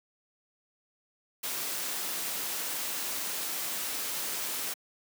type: noise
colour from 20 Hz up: white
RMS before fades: -34 dBFS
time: 1.43-4.74 s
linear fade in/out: 10 ms
effects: high-pass 200 Hz 12 dB/octave